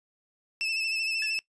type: tone with vibrato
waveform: 30% pulse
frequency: 2637 Hz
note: E7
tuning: in tune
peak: -24 dBFS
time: 0.61-1.39 s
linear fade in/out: 0 ms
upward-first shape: sine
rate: 13 Hz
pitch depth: 37 cents each way
type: tone with exponential decay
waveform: 45% pulse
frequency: 1724 Hz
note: A6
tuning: 36 cents flat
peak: -34 dBFS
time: 1.22-1.41 s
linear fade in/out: 2 ms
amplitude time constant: 40 ms
effects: noise-tail reverb RT60 0.1 s tail -21 dB re dry + resampled to 22050 Hz